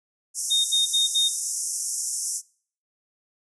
pink band-pass noise, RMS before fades -29 dBFS, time 0.34-2.42 s, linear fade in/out 50 ms, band 5500 to 11000 Hz, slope 96 dB/octave
sine tone bursts, 3691 Hz, A#7, 18 cents flat, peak -18 dBFS, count 4, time 0.5-1.292 s, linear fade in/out 20 ms, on 150 ms, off 64 ms
effects noise-tail reverb RT60 0.5 s tail -23 dB re dry

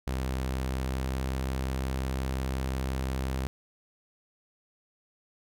sawtooth tone with pitch glide, 65.1 to 65.67 Hz, C2 to C2, -8 to +7 cents, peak -25 dBFS, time 0.07-3.47 s, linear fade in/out 0 ms, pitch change +15 cents, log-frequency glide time 0.8-1.31 s, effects none

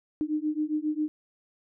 sine beating tone pair, 301.4 / 308.8 Hz, D4 / D#4, +45 / -13 cents, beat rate 7.4 Hz, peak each -29 / -29 dBFS, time 0.21-1.08 s, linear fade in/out 0 ms, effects none

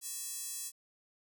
square tone with high-pass filter, 370 Hz, F#4, in tune, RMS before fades -41 dBFS, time 0.01-0.72 s, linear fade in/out 50 ms, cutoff 7800 Hz, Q 1.5, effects 11-bit

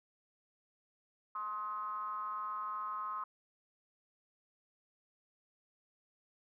triangle ring-modulated tone, 106.2 Hz, G#2, 39 cents sharp, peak -32 dBFS, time 1.35-3.24 s, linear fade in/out 5 ms, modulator 1160 Hz, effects none

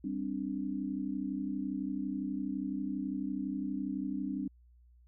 sine chord, G suspended fourth, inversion none, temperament equal, 196 / 261.6 / 293.7 Hz, G3 / C4 / D4, 0 / 0 / 0 cents, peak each -38 / -37 / -37 dBFS, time 0.04-4.48 s, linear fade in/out 5 ms, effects added 60 Hz sine -58 dBFS peak until 5.07 s

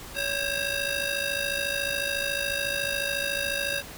15% pulse ring-modulated tone, 1076 Hz, C6, 48 cents sharp, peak -17 dBFS, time 0.14-3.83 s, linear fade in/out 50 ms, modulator 511 Hz, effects pink hiss -42 dBFS RMS until 3.97 s

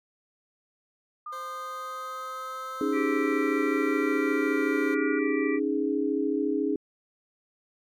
sine linear sweep, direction up, 1212 to 1441 Hz, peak -34 dBFS, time 1.26-5.19 s, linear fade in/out 5 ms
20% pulse tone with pitch glide, 521 to 518 Hz, C5 to C5, -7 to -17 cents, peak -35 dBFS, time 1.32-4.95 s, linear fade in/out 10 ms, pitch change -10 cents, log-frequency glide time 3.8-4.04 s
sine chord, C# suspended second, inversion none, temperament equal, 277.2 / 311.1 / 415.3 Hz, C#4 / D#4 / G#4, 0 / 0 / 0 cents, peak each -28 dBFS, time 2.81-6.76 s, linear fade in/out 2 ms
harmonic tone, 390 Hz, G4, 9 cents flat, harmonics 1 / 3 / 5 / 6, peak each -33 / -40 / -34 / -37 dBFS, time 2.92-5.6 s, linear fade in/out 50 ms
effects MP3 96 kbps

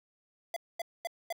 square tone bursts, 679 Hz, F5, 49 cents flat, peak -33 dBFS, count 4, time 0.54-1.326 s, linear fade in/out 2 ms, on 24 ms, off 230 ms, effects none

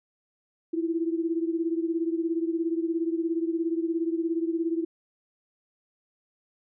sine beating tone pair, 327.5 / 344.5 Hz, E4 / F4, -11 / -24 cents, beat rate 17 Hz, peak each -26 / -30 dBFS, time 0.73-4.85 s, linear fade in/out 10 ms, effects none

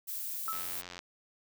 violet noise, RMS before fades -38 dBFS, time 0.07-0.82 s, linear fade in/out 20 ms
sine tone with exponential decay, 1300 Hz, E6, 24 cents flat, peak -31 dBFS, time 0.48-0.81 s, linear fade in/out 0 ms, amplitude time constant 71 ms
click train, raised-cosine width 0.2 ms, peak -26 dBFS, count 42, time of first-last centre 0.53-0.991 s, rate 89 Hz
effects none

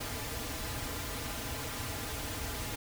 pink noise with comb filter, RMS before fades -38 dBFS, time 0-2.76 s, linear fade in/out 10 ms, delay 5.4 ms, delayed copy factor -0.75, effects none

